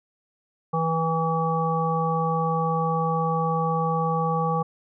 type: harmonic tone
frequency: 162.9 Hz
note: E3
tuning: 20 cents flat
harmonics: 1 / 3 / 5 / 7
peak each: -25 / -28 / -27 / -27 dBFS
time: 0.73-4.63 s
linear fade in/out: 10 ms
effects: none